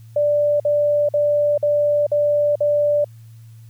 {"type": "tone bursts", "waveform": "sine", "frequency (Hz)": 587.3, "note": "D5", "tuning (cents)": 0, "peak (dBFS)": -14, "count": 6, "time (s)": [0.16, 3.045], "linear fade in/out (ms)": 5, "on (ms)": 440, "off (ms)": 49, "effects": ["added 113 Hz sine -39 dBFS peak until 3.69 s", "white hiss -59 dBFS RMS until 3.69 s"]}